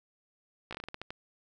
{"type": "slowing click train", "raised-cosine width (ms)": 0.3, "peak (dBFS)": -23, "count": 10, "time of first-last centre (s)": [0.71, 1.105], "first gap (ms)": 16, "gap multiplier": 1.24, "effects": []}